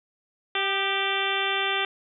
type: harmonic tone with a mistuned harmonic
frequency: 390 Hz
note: G4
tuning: 9 cents flat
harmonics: 1 / 2 / 3 / 4 / 5 / 6 / 7 / 8 / 9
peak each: -32 / -32 / -32 / -32 / -32 / -32 / -32 / -32 / -32 dBFS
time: 0.55-1.85 s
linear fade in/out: 2 ms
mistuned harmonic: 3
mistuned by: +45 cents
effects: none